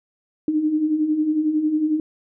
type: beating tone pair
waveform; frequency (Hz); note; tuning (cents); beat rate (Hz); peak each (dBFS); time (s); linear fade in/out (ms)
sine; 298.3 / 309.3; D4 / D#4; +27 / -10; 11; -26 / -18; 0.48-2; 2
effects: none